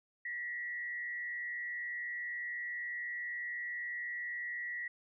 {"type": "tone with frequency modulation", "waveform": "sine", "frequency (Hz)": 1928, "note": "B6", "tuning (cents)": -42, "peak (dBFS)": -37, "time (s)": [0.25, 4.88], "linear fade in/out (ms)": 5, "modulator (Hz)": 126, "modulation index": 0.47, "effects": []}